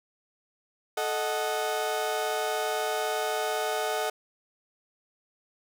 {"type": "chord", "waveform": "30% pulse", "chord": "D# diminished", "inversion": "second", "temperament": "equal with one note detuned", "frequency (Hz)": [436, 622.3, 740], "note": ["A4", "D#5", "F#5"], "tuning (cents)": [-16, 0, 0], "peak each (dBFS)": -29, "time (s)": [0.97, 4.1], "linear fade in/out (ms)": 5, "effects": []}